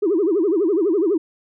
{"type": "tone with vibrato", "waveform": "sine", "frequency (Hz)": 366, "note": "F#4", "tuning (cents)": -19, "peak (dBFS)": -14, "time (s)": [0.02, 1.18], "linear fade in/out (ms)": 10, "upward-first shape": "sine", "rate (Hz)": 12, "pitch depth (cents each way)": 260, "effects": ["tanh soft clip ceiling -11 dBFS"]}